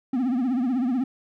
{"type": "tone with vibrato", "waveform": "triangle", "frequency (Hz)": 251.9, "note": "B3", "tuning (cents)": 34, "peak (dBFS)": -19, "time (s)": [0.13, 1.04], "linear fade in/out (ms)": 5, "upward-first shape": "triangle", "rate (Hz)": 16, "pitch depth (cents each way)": 160, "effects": []}